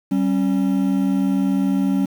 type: tone pair together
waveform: triangle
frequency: 193.2 / 273.2 Hz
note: G3 / C#4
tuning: -25 / -25 cents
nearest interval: tritone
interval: 600 cents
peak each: -17 dBFS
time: 0.11-2.06 s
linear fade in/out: 10 ms
effects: 7-bit